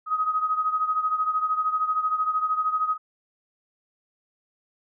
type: beating tone pair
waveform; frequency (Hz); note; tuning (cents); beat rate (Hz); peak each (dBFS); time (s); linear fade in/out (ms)
sine; 1257 / 1270; D#6 / D#6; +17 / +35; 13; -23 / -28; 0.06-2.98; 50
effects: none